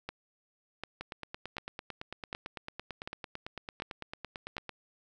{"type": "two click trains", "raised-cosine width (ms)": 0.3, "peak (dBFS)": [-23, -21], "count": [34, 7], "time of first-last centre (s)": [[1.01, 4.693], [0.09, 4.568]], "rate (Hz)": [8.96, 1.34], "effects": []}